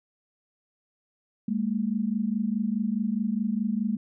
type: tone pair together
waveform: sine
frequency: 202.7 / 227.5 Hz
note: G#3 / A#3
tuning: -42 / -42 cents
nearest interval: major second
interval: 200 cents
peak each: -27 dBFS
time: 1.48-3.97 s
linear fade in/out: 5 ms
effects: none